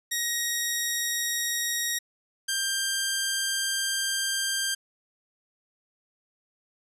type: tone pair in turn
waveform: 10% pulse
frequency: 1886 / 1585.9 Hz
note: A#6 / G6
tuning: +20 / +20 cents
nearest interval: minor third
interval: 300 cents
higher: first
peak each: -17 dBFS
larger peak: neither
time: 0.11-1.99 / 2.48-4.75 s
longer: second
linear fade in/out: 10 ms
effects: resampled to 32000 Hz